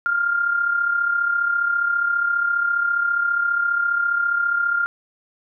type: tone with amplitude modulation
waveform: sine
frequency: 1400 Hz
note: F6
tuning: 4 cents sharp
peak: -15 dBFS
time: 0.06-4.86 s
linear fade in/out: 0 ms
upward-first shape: sine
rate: 34.8 Hz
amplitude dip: 55%
effects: none